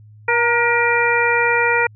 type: harmonic tone with a mistuned harmonic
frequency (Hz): 475.9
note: A#4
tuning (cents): +36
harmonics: 1 / 2 / 3 / 4 / 5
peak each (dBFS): -20 / -20 / -20 / -20 / -20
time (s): 0.28-1.87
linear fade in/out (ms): 5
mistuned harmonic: 2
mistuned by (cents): -43
effects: added 106 Hz sine -41 dBFS peak until 1.95 s